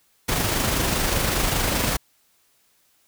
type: noise with amplitude modulation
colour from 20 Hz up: pink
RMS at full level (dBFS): -21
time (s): 0.28-1.97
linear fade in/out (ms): 10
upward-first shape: sine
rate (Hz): 25.1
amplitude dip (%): 35
effects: white hiss -63 dBFS RMS until 3.07 s